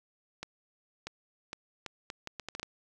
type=accelerating click train; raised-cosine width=0.2 ms; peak=-21 dBFS; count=11; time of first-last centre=0.43-2.63 s; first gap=640 ms; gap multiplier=0.72; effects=none